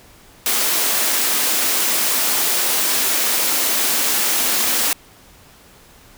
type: high-pass noise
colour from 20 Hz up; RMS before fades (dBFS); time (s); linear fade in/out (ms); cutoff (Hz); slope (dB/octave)
white; -18; 0.46-4.93; 2; 200; 96
effects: pink hiss -47 dBFS RMS until 6.17 s